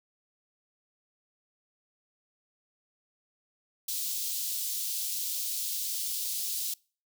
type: high-pass noise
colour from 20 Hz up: white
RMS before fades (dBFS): -33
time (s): 3.88-6.74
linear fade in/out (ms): 5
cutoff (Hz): 3500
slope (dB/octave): 24
effects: noise-tail reverb RT60 0.4 s tail -26 dB re dry